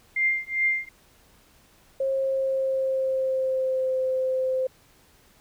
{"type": "tone with tremolo", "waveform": "sine", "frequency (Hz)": 2102, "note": "C7", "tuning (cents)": 7, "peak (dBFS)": -18, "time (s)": [0.16, 0.89], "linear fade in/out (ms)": 5, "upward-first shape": "triangle", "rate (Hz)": 2.5, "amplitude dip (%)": 100}
{"type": "tone with pitch glide", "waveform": "sine", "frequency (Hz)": [537, 519.3], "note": ["C5", "C5"], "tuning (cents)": [45, -13], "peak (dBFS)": -22, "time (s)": [2, 4.67], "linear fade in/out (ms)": 5, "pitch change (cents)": -58, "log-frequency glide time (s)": [2.11, 3.96]}
{"effects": ["pink hiss -58 dBFS RMS until 5.4 s"]}